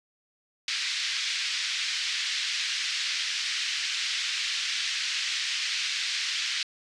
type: band-pass noise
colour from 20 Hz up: white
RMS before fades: -30 dBFS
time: 0.68-6.63 s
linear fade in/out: 2 ms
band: 1800 to 5100 Hz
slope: 24 dB/octave
effects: resampled to 22050 Hz